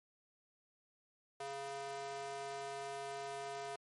square tone with high-pass filter, 138.59 Hz, C#3, in tune, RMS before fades -44 dBFS, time 1.4-3.76 s, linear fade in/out 5 ms, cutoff 570 Hz, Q 2.6, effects MP3 48 kbps

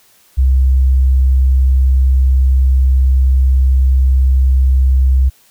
sine tone, 65.41 Hz, C2, in tune, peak -7 dBFS, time 0.37-5.3 s, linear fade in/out 20 ms, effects white hiss -50 dBFS RMS until 5.5 s

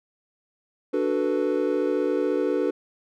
triangle chord, B minor seventh, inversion first, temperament equal, 293.7 / 370 / 440 / 493.9 Hz, D4 / F#4 / A4 / B4, 0 / 0 / 0 / 0 cents, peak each -25 dBFS, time 0.93-2.71 s, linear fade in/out 10 ms, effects none

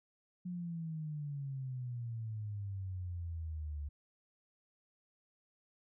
sine exponential sweep, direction down, 181.3 to 71.6 Hz, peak -38 dBFS, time 0.45-3.89 s, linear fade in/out 10 ms, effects none

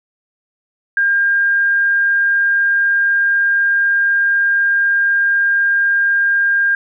sine tone, 1606 Hz, G6, 41 cents sharp, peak -11 dBFS, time 0.97-6.75 s, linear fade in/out 2 ms, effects none

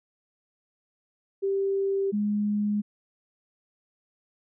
sine tone pair in turn, 392 / 207.7 Hz, G4 / G#3, 0 / 0 cents, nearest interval major seventh, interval 1100 cents, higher first, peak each -23 dBFS, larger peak neither, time 1.42-2.12 / 2.12-2.82 s, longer neither, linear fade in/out 20 ms, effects none

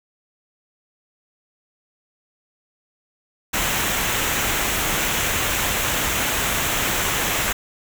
pink noise with comb filter, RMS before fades -22 dBFS, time 3.53-7.53 s, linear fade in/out 10 ms, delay 0.21 ms, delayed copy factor -0.5, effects none

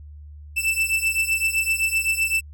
45% pulse beating tone pair, 2649 / 2656.8 Hz, E7 / E7, +8 / +13 cents, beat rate 7.8 Hz, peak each -23 dBFS, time 0.56-2.41 s, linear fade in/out 20 ms, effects added 74 Hz sine -38 dBFS peak until 2.53 s

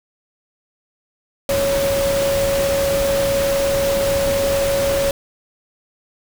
sine tone in noise, 554.4 Hz, C#5, in tune, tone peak -16 dBFS, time 1.49-5.11 s, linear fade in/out 2 ms, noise pink, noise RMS -24 dBFS, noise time 1.49-5.11 s, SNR +5 dB, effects none

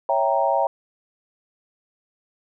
sine chord, C# diminished seventh, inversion none, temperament equal, 554.4 / 659.3 / 784 / 932.3 Hz, C#5 / E5 / G5 / Bb5, 0 / 0 / 0 / 0 cents, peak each -23 dBFS, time 0.09-0.67 s, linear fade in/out 2 ms, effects none

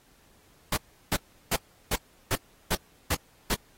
pink noise bursts, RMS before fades -26 dBFS, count 8, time 0.72-3.546 s, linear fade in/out 5 ms, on 47 ms, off 350 ms, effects pink hiss -61 dBFS RMS until 3.77 s + AAC 48 kbps

